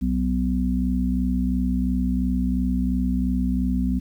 harmonic tone, 62.9 Hz, B1, 32 cents sharp, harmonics 1 / 3 / 4, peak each -24 / -24 / -24 dBFS, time 0.01-4 s, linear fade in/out 20 ms, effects 9-bit

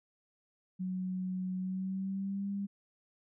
sine tone with pitch glide, 185 to 199.43 Hz, F#3 to G3, 0 to +30 cents, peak -33 dBFS, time 0.79-2.67 s, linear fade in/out 20 ms, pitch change +130 cents, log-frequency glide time 1.58-2.49 s, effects none

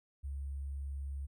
sine tone with sample-and-hold, 69.3 Hz, C#2, in tune, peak -37 dBFS, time 0.23-1.27 s, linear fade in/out 20 ms, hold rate 8820 Hz, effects none

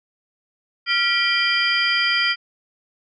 sine tone cluster, 1387 / 1947 / 2367 / 3143 / 4825 Hz, F6 / B6 / D7 / G7 / D8, -12 / -25 / +13 / +4 / +46 cents, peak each -23 dBFS, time 0.86-2.36 s, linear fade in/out 50 ms, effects tanh soft clip ceiling -5 dBFS

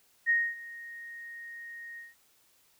sine tone with ADSR envelope, 1864.7 Hz, A#6, in tune, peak -21 dBFS, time 0.26-2.15 s, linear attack 36 ms, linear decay 250 ms, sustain -20 dB, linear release 170 ms, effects white hiss -66 dBFS RMS until 2.79 s

